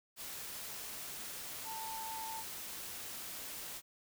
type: tone in noise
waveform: sine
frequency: 891 Hz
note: A5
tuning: 22 cents sharp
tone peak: -42 dBFS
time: 1.64-2.44 s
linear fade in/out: 50 ms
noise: white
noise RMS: -45 dBFS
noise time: 0.16-3.82 s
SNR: 0 dB
effects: none